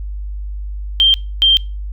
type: tone bursts at uneven times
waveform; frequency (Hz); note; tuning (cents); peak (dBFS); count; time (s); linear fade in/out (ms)
sine; 3162; G7; +14; -7; 2; 1-1.14 / 1.42-1.57; 0
effects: noise-tail reverb RT60 0.3 s tail -24 dB re dry + added 50 Hz sine -22 dBFS peak until 1.92 s